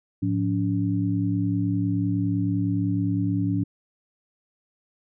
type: tone cluster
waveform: sine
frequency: 108.7 / 178.5 / 284.6 Hz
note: A2 / F3 / C#4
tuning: -21 / +38 / +46 cents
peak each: -25 / -27 / -25 dBFS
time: 0.22-3.64 s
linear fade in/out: 10 ms
effects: none